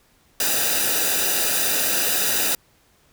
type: noise with comb filter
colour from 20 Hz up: white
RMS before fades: -21 dBFS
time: 0.4-2.55 s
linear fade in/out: 2 ms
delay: 0.92 ms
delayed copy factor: -0.7
effects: pink hiss -59 dBFS RMS until 3.12 s